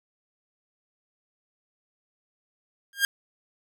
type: tone with exponential growth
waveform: sawtooth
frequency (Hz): 1612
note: G6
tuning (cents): +48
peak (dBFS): -12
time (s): 2.93-3.05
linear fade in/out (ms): 1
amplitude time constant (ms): 26
effects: none